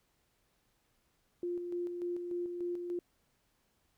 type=tone with tremolo; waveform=sine; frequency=350.7 Hz; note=F4; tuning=7 cents sharp; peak=-33 dBFS; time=1.43-2.99 s; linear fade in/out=2 ms; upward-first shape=square; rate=3.4 Hz; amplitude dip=40%; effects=pink hiss -75 dBFS RMS until 3.97 s